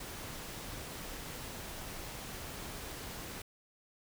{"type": "noise", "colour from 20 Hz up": "pink", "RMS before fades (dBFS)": -44, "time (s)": [0, 3.42], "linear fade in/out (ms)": 5, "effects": []}